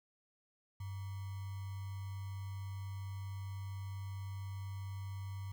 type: tone with sample-and-hold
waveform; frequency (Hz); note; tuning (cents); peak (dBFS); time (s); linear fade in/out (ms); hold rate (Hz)
sine; 97.2; G2; -14; -40; 0.8-5.52; 5; 1050
effects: none